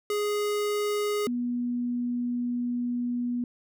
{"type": "tone pair in turn", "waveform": ["square", "sine"], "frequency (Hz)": [415.3, 243], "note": ["G#4", "B3"], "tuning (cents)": [0, -28], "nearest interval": "major sixth", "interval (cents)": 928, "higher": "first", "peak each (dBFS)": -26, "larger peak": "neither", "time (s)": [[0.1, 1.27], [1.27, 3.44]], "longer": "second", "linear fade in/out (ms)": 2, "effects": []}